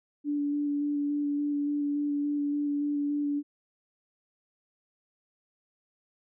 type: tone with vibrato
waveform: sine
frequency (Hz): 290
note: D4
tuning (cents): -22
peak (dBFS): -26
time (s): 0.24-3.43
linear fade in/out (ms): 50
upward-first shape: square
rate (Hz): 3.5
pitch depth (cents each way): 10
effects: none